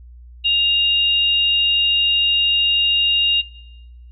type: tone pair together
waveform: sine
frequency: 2808 / 3781 Hz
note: F7 / A#7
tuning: +9 / +24 cents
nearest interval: perfect fourth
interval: 515 cents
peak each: -14 / -23 dBFS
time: 0.44-3.42 s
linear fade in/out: 20 ms
effects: noise-tail reverb RT60 1.0 s tail -20 dB re dry + added 60 Hz sine -38 dBFS peak until 4.11 s